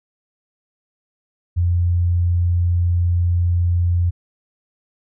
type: tone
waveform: sine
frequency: 87.31 Hz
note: F2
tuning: in tune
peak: -14 dBFS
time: 1.56-4.11 s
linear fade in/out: 20 ms
effects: none